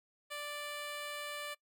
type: tone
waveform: 10% pulse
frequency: 587.3 Hz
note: D5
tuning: in tune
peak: -32 dBFS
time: 0.3-1.55 s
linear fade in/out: 20 ms
effects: noise-tail reverb RT60 0.1 s tail -21 dB re dry